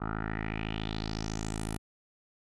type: tone with low-pass filter sweep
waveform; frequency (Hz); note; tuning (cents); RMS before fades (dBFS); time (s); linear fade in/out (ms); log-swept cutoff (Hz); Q
10% pulse; 53.9; A1; -35; -35; 0-1.78; 20; 1200 to 11000; 4.1
effects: none